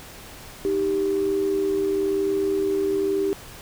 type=tone pair together; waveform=sine; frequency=311.6 / 392.6 Hz; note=D#4 / G4; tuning=+3 / +3 cents; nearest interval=major third; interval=400 cents; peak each=-27 / -20 dBFS; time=0.65-3.33 s; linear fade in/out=0 ms; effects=tanh soft clip ceiling -13 dBFS + pink hiss -42 dBFS RMS until 3.61 s